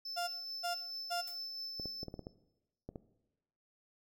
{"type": "tone with tremolo", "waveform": "triangle", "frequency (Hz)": 5274, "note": "E8", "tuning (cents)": 0, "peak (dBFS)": -39, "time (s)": [0.05, 2.04], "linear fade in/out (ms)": 5, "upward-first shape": "sine", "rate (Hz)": 4.6, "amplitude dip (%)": 30}
{"type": "tone bursts", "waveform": "35% pulse", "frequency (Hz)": 698.5, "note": "F5", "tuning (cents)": 0, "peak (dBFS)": -33, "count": 3, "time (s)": [0.16, 1.22], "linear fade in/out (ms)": 20, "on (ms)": 120, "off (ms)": 350}
{"type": "noise with exponential decay", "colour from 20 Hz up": "blue", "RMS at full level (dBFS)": -47, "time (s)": [1.27, 1.45], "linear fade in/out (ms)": 5, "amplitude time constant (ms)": 39}
{"type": "clicks", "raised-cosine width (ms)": 2, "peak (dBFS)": -30, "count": 9, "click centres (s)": [1.798, 1.857, 2.031, 2.083, 2.141, 2.193, 2.269, 2.89, 2.958]}
{"effects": ["noise-tail reverb RT60 1.0 s tail -17 dB re dry"]}